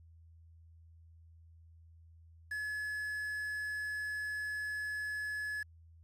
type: tone with quantisation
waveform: triangle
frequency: 1705 Hz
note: G#6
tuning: 45 cents sharp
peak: -34 dBFS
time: 2.51-5.63 s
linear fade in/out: 5 ms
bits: 9
effects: added 82 Hz sine -56 dBFS peak until 6.03 s + resampled to 32000 Hz